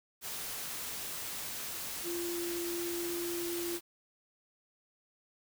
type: tone in noise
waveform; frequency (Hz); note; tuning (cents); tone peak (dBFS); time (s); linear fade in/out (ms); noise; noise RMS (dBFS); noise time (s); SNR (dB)
sine; 344.6; F4; -23; -35; 2.03-3.8; 50; white; -40; 0.21-3.81; +2
effects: none